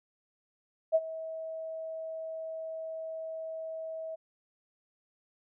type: tone with ADSR envelope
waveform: sine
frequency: 644 Hz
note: E5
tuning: 41 cents flat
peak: -19 dBFS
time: 0.92-4.16 s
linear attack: 31 ms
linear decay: 44 ms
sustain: -17 dB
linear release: 17 ms
effects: none